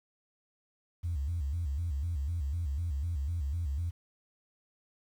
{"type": "tone with vibrato", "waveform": "sine", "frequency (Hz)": 77, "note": "D#2", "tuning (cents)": -17, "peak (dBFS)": -29, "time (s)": [1.03, 3.91], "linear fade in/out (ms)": 20, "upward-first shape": "square", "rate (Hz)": 4, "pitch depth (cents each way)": 180, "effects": ["tanh soft clip ceiling -26 dBFS", "10-bit"]}